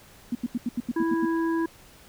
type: tone bursts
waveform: sine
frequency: 240 Hz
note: B3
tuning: 49 cents flat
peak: -23 dBFS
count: 9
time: 0.32-1.255 s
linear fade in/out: 5 ms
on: 31 ms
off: 82 ms
type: harmonic tone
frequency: 329.6 Hz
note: E4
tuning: in tune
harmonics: 1 / 3 / 5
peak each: -23 / -33 / -37 dBFS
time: 0.96-1.66 s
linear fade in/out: 5 ms
effects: pink hiss -52 dBFS RMS until 2.08 s